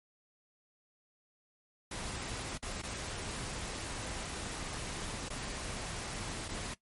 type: noise with dropouts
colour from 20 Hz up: pink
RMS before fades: -40 dBFS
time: 1.91-6.74 s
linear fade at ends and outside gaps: 5 ms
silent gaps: 2.577-2.625 / 2.819-2.833 / 5.287-5.301 / 6.481-6.487 s
effects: noise-tail reverb RT60 0.1 s tail -17 dB re dry + MP3 48 kbps